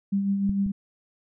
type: tone with tremolo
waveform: sine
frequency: 198 Hz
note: G3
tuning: 18 cents sharp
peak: -20 dBFS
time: 0.12-0.72 s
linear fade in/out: 10 ms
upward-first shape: sine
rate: 6.6 Hz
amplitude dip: 40%
type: clicks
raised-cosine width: 5 ms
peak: -19 / -23 dBFS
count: 2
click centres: 0.494 / 0.664 s
effects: none